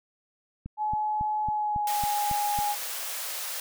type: click train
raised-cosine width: 5 ms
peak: -24 dBFS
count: 8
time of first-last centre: 0.66-2.588 s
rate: 3.63 Hz
type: tone with pitch glide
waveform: sine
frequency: 851 to 826.3 Hz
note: G#5 to G#5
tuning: +42 to -9 cents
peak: -25 dBFS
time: 0.77-2.76 s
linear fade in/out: 50 ms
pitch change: -51 cents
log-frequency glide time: 1.47-2.04 s
type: high-pass noise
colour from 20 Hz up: white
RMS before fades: -34 dBFS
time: 1.87-3.6 s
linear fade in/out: 2 ms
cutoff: 470 Hz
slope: 96 dB/octave
effects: none